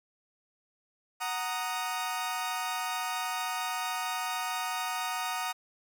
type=chord; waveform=sawtooth; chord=D# minor; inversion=first; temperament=equal; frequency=740 / 932.3 / 1244.5 Hz; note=F#5 / A#5 / D#6; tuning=0 / 0 / 0 cents; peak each=-32 dBFS; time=1.2-5.53 s; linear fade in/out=20 ms; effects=none